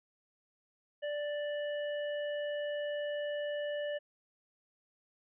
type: harmonic tone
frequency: 587.3 Hz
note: D5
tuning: in tune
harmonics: 1 / 3 / 5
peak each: -34 / -44 / -48 dBFS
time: 1.02-3.99 s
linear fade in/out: 20 ms
effects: none